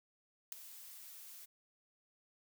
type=noise with ADSR envelope; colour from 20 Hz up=blue; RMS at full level=-37 dBFS; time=0.52-1.46 s; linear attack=4 ms; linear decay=4 ms; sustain=-16 dB; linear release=16 ms; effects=none